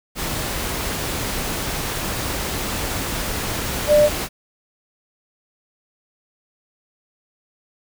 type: tone in noise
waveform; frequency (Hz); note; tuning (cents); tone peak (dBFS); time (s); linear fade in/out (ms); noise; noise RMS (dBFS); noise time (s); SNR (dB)
sine; 595; D5; +22; -10; 3.87-4.1; 50; pink; -25; 0.15-4.29; +12
effects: none